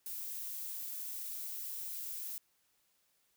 violet noise, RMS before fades -42 dBFS, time 0.06-2.38 s, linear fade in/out 0 ms, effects white hiss -75 dBFS RMS until 3.36 s

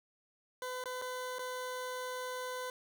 20% pulse tone with dropouts, 505 Hz, B4, 39 cents sharp, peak -33 dBFS, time 0.62-2.7 s, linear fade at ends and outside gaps 1 ms, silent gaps 0.839-0.857 / 1.016-1.021 / 1.385-1.392 s, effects none

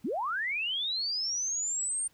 sine linear sweep, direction up, 174.61 to 8870 Hz, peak -29 dBFS, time 0.04-2.08 s, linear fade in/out 10 ms, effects pink hiss -65 dBFS RMS until 2.13 s

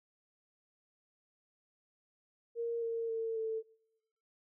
sine tone with pitch steps, 466.2 / 458.7 / 451.4 / 444.1 Hz, A#4 / A#4 / A4 / A4, 0 / -28 / +44 / +16 cents, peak -33 dBFS, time 2.55-3.63 s, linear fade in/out 50 ms, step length 270 ms, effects noise-tail reverb RT60 1.0 s tail -26 dB re dry

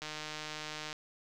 click train, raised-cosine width 0.2 ms, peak -23 dBFS, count 140, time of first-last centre 0.02-0.928 s, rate 153 Hz, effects none

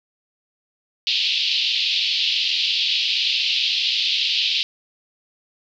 pink band-pass noise, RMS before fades -21 dBFS, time 1.07-4.63 s, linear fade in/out 0 ms, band 2700 to 4600 Hz, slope 48 dB/octave, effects none

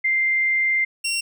sine / 20% pulse tone pair in turn, 2093 / 2741 Hz, C7 / F7, 0 / -33 cents, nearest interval perfect fourth, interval 467 cents, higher second, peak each -17 dBFS, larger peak neither, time 0.04-0.85 / 1.04-1.21 s, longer first, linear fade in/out 10 ms, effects none

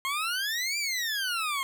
20% pulse exponential two-way sweep, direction up then down, 1060 to 2392 to 1060 Hz, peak -23 dBFS, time 0.05-1.63 s, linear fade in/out 0 ms, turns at 0.78 s, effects none

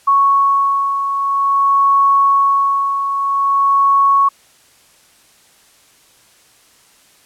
sine beating tone pair, 1108 / 1108.5 Hz, C#6 / C#6, -1 / 0 cents, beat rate 0.5 Hz, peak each -11 / -19 dBFS, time 0.07-4.29 s, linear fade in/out 10 ms, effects white hiss -50 dBFS RMS until 7.25 s + low-pass 11000 Hz 12 dB/octave

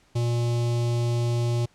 square tone with notch filter, 118.9 Hz, A#2, 35 cents sharp, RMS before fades -24 dBFS, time 0.15-1.66 s, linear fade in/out 10 ms, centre 1600 Hz, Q 0.71, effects pink hiss -61 dBFS RMS until 1.74 s + low-pass 8000 Hz 12 dB/octave

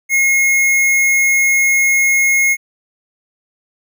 square tone, 2160 Hz, C#7, 45 cents flat, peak -11 dBFS, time 0.09-2.57 s, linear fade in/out 50 ms, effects none

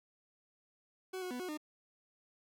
40% pulse tone with pitch steps, 374 / 364.7 / 247.8 / 365.4 / 303.8 Hz, F#4 / F#4 / B3 / F#4 / D#4, +19 / -25 / +6 / -22 / -41 cents, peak -38 dBFS, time 1.13-1.575 s, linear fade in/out 10 ms, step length 89 ms, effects none

